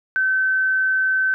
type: tone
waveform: sine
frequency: 1534 Hz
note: G6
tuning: 38 cents flat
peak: -16 dBFS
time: 0.16-1.34 s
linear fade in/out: 0 ms
effects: none